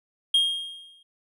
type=tone with exponential decay; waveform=triangle; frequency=3236 Hz; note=G#7; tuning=46 cents flat; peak=-14 dBFS; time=0.34-1.03 s; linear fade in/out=5 ms; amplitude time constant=150 ms; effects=none